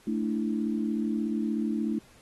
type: chord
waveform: sine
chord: A suspended fourth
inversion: none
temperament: just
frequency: 220 / 293.3 / 330 Hz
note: A3 / D4 / E4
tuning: 0 / -2 / +2 cents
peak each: -28 / -32 / -33 dBFS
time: 0.07-1.99 s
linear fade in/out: 5 ms
effects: pink hiss -58 dBFS RMS until 2.21 s + AAC 32 kbps